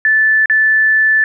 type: tone with dropouts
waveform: sine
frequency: 1751 Hz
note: A6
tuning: 9 cents flat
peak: -8 dBFS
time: 0.05-1.24 s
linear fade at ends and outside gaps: 1 ms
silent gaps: 0.458-0.498 s
effects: none